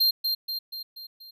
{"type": "tone with echo", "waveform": "square", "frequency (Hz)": 4186, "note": "C8", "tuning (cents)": 0, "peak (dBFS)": -19, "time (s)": [0, 0.11], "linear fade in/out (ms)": 10, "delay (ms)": 240, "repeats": 5, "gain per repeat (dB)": -5, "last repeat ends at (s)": 1.31, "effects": []}